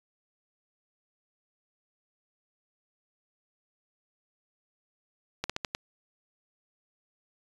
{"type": "slowing click train", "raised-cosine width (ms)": 0.2, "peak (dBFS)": -13, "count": 5, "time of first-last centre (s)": [5.44, 5.749], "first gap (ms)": 56, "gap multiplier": 1.22, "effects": ["resampled to 24000 Hz"]}